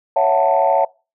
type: chord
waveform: sine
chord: F# minor seventh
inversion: second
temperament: just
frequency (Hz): 555 / 666 / 740 / 888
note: C#5 / E5 / F#5 / A5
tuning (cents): +2 / +18 / 0 / +16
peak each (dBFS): -17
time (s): 0.16-0.85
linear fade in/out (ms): 5
effects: noise-tail reverb RT60 0.3 s tail -23 dB re dry + tanh soft clip ceiling -4 dBFS